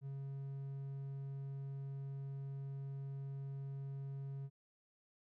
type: tone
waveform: triangle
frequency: 137.4 Hz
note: C#3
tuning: 15 cents flat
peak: -40 dBFS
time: 0.01-4.5 s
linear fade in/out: 50 ms
effects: none